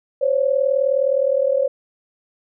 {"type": "tone pair together", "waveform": "sine", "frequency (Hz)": [523.3, 562.8], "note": ["C5", "C#5"], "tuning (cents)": [0, 26], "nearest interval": "minor second", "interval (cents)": 126, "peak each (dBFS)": -18, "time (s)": [0.21, 1.68], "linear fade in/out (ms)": 10, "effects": []}